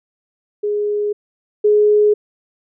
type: tone pair in turn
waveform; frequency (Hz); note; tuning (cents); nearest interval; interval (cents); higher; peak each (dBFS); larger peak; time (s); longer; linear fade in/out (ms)
sine; 415.3 / 419.2; G#4 / G#4; 0 / +16; unison; 16; second; -16 / -9; second; 0.63-1.13 / 1.64-2.14; neither; 10
effects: none